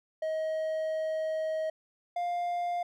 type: tone pair in turn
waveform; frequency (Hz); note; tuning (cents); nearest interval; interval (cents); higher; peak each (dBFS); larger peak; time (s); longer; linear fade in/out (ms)
triangle; 632 / 701.8; D#5 / F5; +27 / +8; major second; 181; second; -27; neither; 0.22-1.7 / 2.16-2.83; first; 5
effects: none